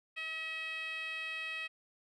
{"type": "tone with band-pass filter", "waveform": "10% pulse", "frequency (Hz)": 640, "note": "D#5", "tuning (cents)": 49, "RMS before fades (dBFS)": -40, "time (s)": [0.16, 1.68], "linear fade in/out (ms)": 20, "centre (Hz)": 2400, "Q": 3.6, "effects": []}